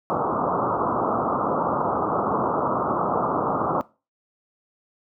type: low-pass noise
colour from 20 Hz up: white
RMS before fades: -23 dBFS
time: 0.1-3.81 s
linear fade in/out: 0 ms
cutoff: 1300 Hz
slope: 96 dB/octave
effects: noise-tail reverb RT60 0.3 s tail -20 dB re dry + high-pass 150 Hz 12 dB/octave